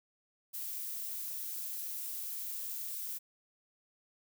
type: noise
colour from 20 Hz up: violet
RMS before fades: -40 dBFS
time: 0.53-3.19 s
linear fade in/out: 20 ms
effects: none